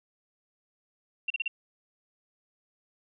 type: tone bursts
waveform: sine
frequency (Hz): 2739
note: F7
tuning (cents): -34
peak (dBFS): -26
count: 4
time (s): 1.28-1.48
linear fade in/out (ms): 5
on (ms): 23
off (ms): 36
effects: none